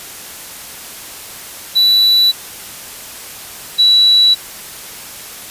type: tone pair in turn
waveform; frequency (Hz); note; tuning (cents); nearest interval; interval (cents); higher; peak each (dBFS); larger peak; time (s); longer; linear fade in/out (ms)
triangle / sine; 3951 / 3931; B7 / B7; 0 / -9; unison; 9; first; -6; neither; 1.75-2.32 / 3.78-4.35; neither; 20
effects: white hiss -31 dBFS RMS until 5.5 s + resampled to 32000 Hz